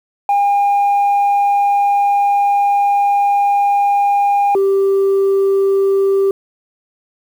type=tone pair in turn; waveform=sine; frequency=808 / 391.4 Hz; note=G#5 / G4; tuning=-48 / -3 cents; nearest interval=octave + minor second; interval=1255 cents; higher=first; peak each=-8 dBFS; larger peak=neither; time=0.29-4.55 / 4.55-6.31 s; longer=first; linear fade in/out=2 ms; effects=tanh soft clip ceiling -9 dBFS + 7-bit